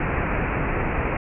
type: low-pass noise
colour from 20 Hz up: pink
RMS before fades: -24 dBFS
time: 0-1.17 s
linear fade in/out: 5 ms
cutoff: 2600 Hz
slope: 96 dB/octave
effects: none